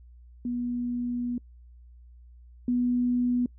sine tone pair in turn, 243 / 245.5 Hz, B3 / B3, -28 / -10 cents, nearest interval unison, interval 18 cents, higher second, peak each -27 / -22 dBFS, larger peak second, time 0.45-1.38 / 2.68-3.46 s, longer first, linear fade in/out 2 ms, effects noise-tail reverb RT60 0.1 s tail -25 dB re dry + added 60 Hz sine -48 dBFS peak until 3.58 s

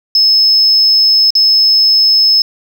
sine tone with dropouts, 5200 Hz, E8, 24 cents flat, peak -4 dBFS, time 0.15-2.42 s, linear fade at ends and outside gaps 2 ms, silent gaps 1.305-1.352 s, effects tanh soft clip ceiling -3 dBFS + 7-bit

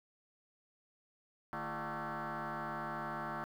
sine tone with frequency modulation, 223.7 Hz, A3, 29 cents sharp, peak -36 dBFS, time 1.53-3.44 s, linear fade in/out 0 ms, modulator 187 Hz, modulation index 7.4, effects tanh soft clip ceiling -35 dBFS + 11-bit

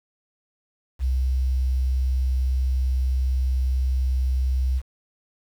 sine tone with quantisation, 64.4 Hz, C2, 27 cents flat, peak -19 dBFS, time 0.99-4.82 s, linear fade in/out 50 ms, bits 8, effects none

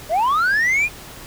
sine linear sweep, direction up, 591 to 2489 Hz, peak -12 dBFS, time 0.09-0.89 s, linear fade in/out 50 ms, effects tanh soft clip ceiling -14 dBFS + pink hiss -38 dBFS RMS until 1.26 s

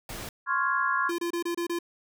pink noise, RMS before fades -38 dBFS, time 0.09-0.29 s, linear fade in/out 2 ms
sine chord, Db major seventh, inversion third, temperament equal, 1046.5 / 1108.7 / 1396.9 / 1661.2 Hz, C6 / Db6 / F6 / Ab6, 0 / 0 / 0 / 0 cents, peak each -29 dBFS, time 0.46-1.12 s, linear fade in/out 50 ms
square tone bursts, 343.3 Hz, F4, 30 cents flat, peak -28 dBFS, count 6, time 1.09-1.789 s, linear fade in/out 5 ms, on 94 ms, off 27 ms
effects none

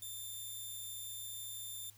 5% pulse tone, 3574 Hz, A7, 26 cents sharp, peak -35 dBFS, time 0.02-1.9 s, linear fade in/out 2 ms, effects added 103 Hz sine -63 dBFS peak until 1.97 s + white hiss -64 dBFS RMS until 1.97 s

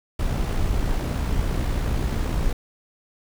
brown noise with amplitude modulation, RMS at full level -21 dBFS, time 0.19-2.53 s, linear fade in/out 5 ms, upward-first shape sine, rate 60 Hz, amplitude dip 45%, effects none

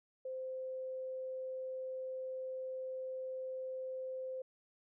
sine tone, 519 Hz, C5, 14 cents flat, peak -39 dBFS, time 0.25-4.42 s, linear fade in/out 5 ms, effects none

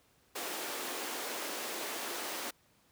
pink high-pass noise, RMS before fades -39 dBFS, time 0.35-2.51 s, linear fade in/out 10 ms, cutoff 300 Hz, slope 24 dB/octave, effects pink hiss -68 dBFS RMS until 2.91 s + high-pass 60 Hz 12 dB/octave

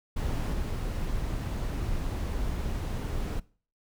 brown noise with level steps, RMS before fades -29 / -31 dBFS, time 0.16-3.4 s, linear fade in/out 10 ms, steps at 0.53 s, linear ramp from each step 2 ms, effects noise-tail reverb RT60 0.4 s tail -21 dB re dry

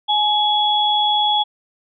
sine tone pair together, 842 / 3365 Hz, G#5 / G#7, +24 / +22 cents, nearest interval 2 octaves, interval 2398 cents, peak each -17 dBFS, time 0.08-1.44 s, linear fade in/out 20 ms, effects none

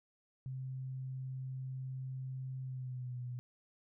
sine tone with pitch glide, 130.81 to 123.68 Hz, C3 to B2, 0 to +3 cents, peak -39 dBFS, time 0.46-3.39 s, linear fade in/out 0 ms, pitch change -97 cents, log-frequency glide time 2.62-3.19 s, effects none

